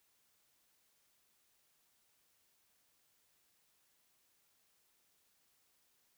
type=silence; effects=white hiss -75 dBFS RMS until 6.17 s